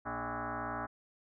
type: tone with frequency modulation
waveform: sine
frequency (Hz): 236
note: A#3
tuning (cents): +22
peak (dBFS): -35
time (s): 0.05-0.87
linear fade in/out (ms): 20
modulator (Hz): 177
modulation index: 7.6
effects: none